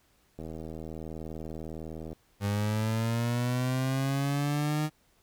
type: click train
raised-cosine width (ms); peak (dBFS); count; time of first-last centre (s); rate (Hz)
2; -27; 140; 0.39-2.13; 79.9
type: linear sweep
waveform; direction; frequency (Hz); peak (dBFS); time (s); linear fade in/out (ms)
30% pulse; up; 100 to 154; -24; 2.4-4.9; 50
effects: pink hiss -67 dBFS RMS until 5.22 s